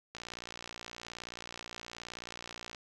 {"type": "click train", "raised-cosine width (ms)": 0.2, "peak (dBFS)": -25, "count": 154, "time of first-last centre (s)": [0.15, 2.748], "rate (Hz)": 58.9, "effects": []}